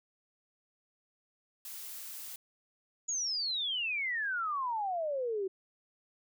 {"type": "noise", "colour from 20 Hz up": "blue", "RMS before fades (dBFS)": -44, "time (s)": [1.65, 2.36], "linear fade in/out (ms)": 2}
{"type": "exponential sweep", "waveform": "sine", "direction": "down", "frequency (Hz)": [6900, 370.2], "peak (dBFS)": -31, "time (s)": [3.08, 5.48], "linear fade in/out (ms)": 10}
{"effects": []}